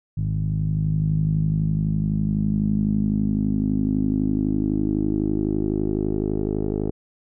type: tone with low-pass filter sweep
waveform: 10% pulse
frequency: 51.91 Hz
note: G#1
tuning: in tune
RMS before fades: -22 dBFS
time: 0.17-6.91 s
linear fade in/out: 10 ms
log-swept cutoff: 130 to 440 Hz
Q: 4.5
effects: none